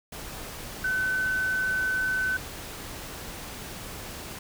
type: tone in noise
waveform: sine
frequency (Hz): 1516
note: F#6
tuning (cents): +42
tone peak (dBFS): -24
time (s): 0.84-2.37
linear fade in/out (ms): 5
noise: pink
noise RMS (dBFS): -39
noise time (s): 0.12-4.39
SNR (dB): +12
effects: none